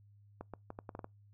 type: clicks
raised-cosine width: 1 ms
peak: -29 dBFS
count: 8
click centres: 0.41 / 0.537 / 0.704 / 0.789 / 0.892 / 0.951 / 0.992 / 1.044 s
effects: noise-tail reverb RT60 0.2 s tail -26 dB re dry + added 102 Hz sine -59 dBFS peak until 1.33 s